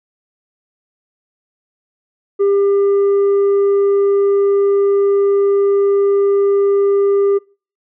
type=tone with tanh clipping; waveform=sine; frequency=399.3 Hz; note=G4; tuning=32 cents sharp; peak=-11 dBFS; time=2.39-7.39 s; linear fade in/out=20 ms; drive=3 dB; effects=noise-tail reverb RT60 0.4 s tail -26 dB re dry